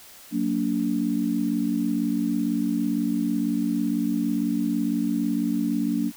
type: chord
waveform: sine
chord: Gb augmented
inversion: none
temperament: just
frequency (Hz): 185 / 231.2 / 289.1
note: Gb3 / Bb3 / D4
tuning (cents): 0 / -14 / -27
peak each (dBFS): -29 / -25 / -25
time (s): 0.31-6.12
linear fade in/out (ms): 50
effects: white hiss -47 dBFS RMS until 6.16 s